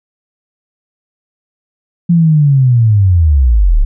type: linear sweep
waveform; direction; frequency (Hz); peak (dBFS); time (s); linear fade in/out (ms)
sine; down; 174.61 to 30.88; -5; 2.09-3.85; 10
effects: none